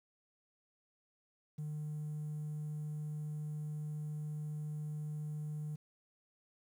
triangle tone, 151.2 Hz, D#3, 49 cents flat, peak -35 dBFS, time 1.58-5.76 s, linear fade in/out 10 ms, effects tanh soft clip ceiling -34 dBFS + 11-bit

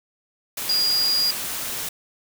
sine tone in noise, 4845 Hz, D#8, 47 cents flat, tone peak -18 dBFS, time 0.69-1.31 s, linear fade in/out 5 ms, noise white, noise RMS -29 dBFS, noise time 0.57-1.89 s, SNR +8 dB, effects none

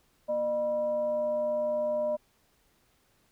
sine tone with frequency modulation, 606 Hz, D#5, 46 cents flat, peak -26 dBFS, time 0.28-2.17 s, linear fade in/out 20 ms, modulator 370 Hz, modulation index 0.35, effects pink hiss -68 dBFS RMS until 3.31 s

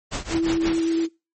pink noise with tremolo, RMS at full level -26 dBFS, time 0.11-0.81 s, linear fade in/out 20 ms, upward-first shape triangle, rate 5.7 Hz, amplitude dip 95%
sine tone with vibrato, 329.6 Hz, E4, in tune, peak -19 dBFS, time 0.3-1.09 s, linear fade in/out 50 ms, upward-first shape triangle, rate 8.9 Hz, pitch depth 14 cents each way
white noise, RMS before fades -35 dBFS, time 0.73-1.07 s, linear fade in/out 20 ms
effects noise-tail reverb RT60 0.3 s tail -25 dB re dry + MP3 32 kbps

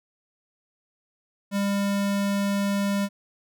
square tone, 200 Hz, G3, 35 cents sharp, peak -23 dBFS, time 1.51-3.09 s, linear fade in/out 50 ms, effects none

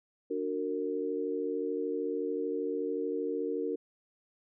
sine chord, D augmented, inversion none, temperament just, 293.7 / 367.1 / 458.9 Hz, D4 / F#4 / A#4, 0 / -14 / -27 cents, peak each -36 / -36 / -33 dBFS, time 0.3-3.76 s, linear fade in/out 10 ms, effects none

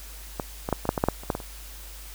clicks, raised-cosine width 1 ms, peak -13 / -14 / -8 / -16 / -6 / -11 / -6 / -6 / -26 / -9 / -15 / -25 dBFS, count 12, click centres 0.398 / 0.689 / 0.727 / 0.854 / 0.891 / 0.978 / 1.039 / 1.086 / 1.235 / 1.302 / 1.351 / 1.402 s, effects added 50 Hz sine -41 dBFS peak until 2.14 s + white hiss -45 dBFS RMS until 2.14 s

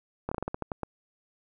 slowing click train, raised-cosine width 1 ms, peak -17 dBFS, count 10, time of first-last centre 0.29-0.833 s, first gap 25 ms, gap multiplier 1.21, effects none

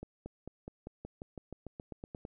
accelerating click train, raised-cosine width 2 ms, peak -29 dBFS, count 15, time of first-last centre 0.03-2.251 s, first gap 230 ms, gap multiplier 0.94, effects none

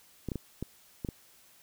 clicks, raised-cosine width 3 ms, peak -21 dBFS, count 6, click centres 0.287 / 0.318 / 0.357 / 0.626 / 1.048 / 1.088 s, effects white hiss -60 dBFS RMS until 1.62 s

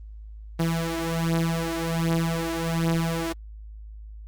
sawtooth beating tone pair, 164.81 / 166.11 Hz, E3 / E3, 0 / +14 cents, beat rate 1.3 Hz, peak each -22 / -23 dBFS, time 0.59-3.33 s, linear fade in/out 10 ms, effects added 53 Hz sine -38 dBFS peak until 4.27 s + Opus 24 kbps

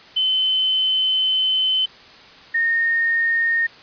sine tone pair in turn, 3055 / 1840.8 Hz, G7 / A#6, -45 / -22 cents, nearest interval major sixth, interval 877 cents, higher first, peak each -16 / -16 dBFS, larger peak neither, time 0.16-1.86 / 2.54-3.67 s, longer first, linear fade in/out 10 ms, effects white hiss -44 dBFS RMS until 3.82 s + resampled to 11025 Hz

